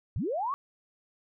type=linear sweep; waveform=sine; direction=up; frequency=69.3 to 1155 Hz; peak=-28 dBFS; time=0.16-0.54 s; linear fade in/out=0 ms; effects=none